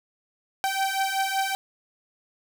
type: beating tone pair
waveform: sawtooth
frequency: 773 / 778.3 Hz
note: G5 / G5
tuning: -24 / -13 cents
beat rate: 5.3 Hz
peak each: -23 dBFS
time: 0.64-1.55 s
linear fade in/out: 0 ms
effects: none